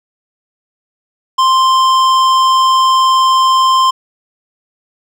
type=tone with hard clipping; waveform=sine; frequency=1046.5 Hz; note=C6; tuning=in tune; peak=-9 dBFS; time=1.38-3.91 s; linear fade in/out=10 ms; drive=12 dB; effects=none